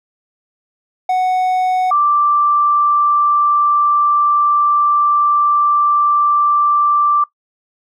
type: tone pair in turn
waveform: triangle / sine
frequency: 740 / 1174.7 Hz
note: F#5 / D6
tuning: 0 / 0 cents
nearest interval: minor sixth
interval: 800 cents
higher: second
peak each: -10 dBFS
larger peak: neither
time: 1.09-1.91 / 1.91-7.24 s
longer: second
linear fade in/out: 5 ms
effects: noise-tail reverb RT60 0.1 s tail -18 dB re dry